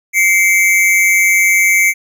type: tone pair together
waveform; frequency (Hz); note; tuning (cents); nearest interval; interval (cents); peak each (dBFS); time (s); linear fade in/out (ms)
square; 2100 / 2290; C7 / D7; +6 / -44; minor second; 150; -12; 0.13-1.94; 50
effects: none